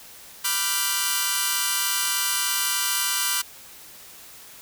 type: chord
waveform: 5% pulse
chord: G dominant seventh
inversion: first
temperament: equal with one note detuned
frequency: 987.8 / 1174.7 / 1396.9 / 1551.8 Hz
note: B5 / D6 / F6 / G6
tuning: 0 / 0 / 0 / -18 cents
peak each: -16 dBFS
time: 0.44-3.42 s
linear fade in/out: 10 ms
effects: white hiss -45 dBFS RMS until 4.61 s